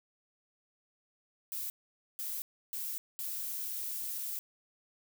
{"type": "noise bursts at uneven times", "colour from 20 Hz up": "violet", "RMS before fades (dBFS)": -38, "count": 4, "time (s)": [[1.52, 1.7], [2.19, 2.42], [2.73, 2.98], [3.19, 4.39]], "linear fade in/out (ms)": 0, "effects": []}